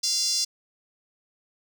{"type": "tone with high-pass filter", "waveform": "5% pulse", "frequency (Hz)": 694, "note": "F5", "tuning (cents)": -11, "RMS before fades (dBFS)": -25, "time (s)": [0.03, 0.45], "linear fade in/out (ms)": 10, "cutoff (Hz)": 5100, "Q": 4.4, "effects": []}